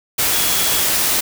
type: tone in noise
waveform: sine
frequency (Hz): 3348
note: G#7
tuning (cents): +13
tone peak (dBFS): -26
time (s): 0.33-0.83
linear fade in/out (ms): 10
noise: white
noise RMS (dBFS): -17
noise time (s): 0.18-1.21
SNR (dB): -12
effects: none